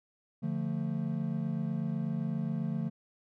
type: chord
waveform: triangle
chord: D minor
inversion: none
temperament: equal with one note detuned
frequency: 146.83 / 174.61 / 223.2 Hz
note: D3 / F3 / A3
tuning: 0 / 0 / +25 cents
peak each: -33 dBFS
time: 0.42-2.9 s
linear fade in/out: 20 ms
effects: none